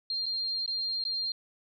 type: tone with dropouts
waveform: sine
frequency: 4197 Hz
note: C8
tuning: 5 cents sharp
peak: -29 dBFS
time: 0.1-1.32 s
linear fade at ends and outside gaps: 2 ms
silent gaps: 0.258-0.263 / 0.662-0.677 / 1.039-1.051 s
effects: none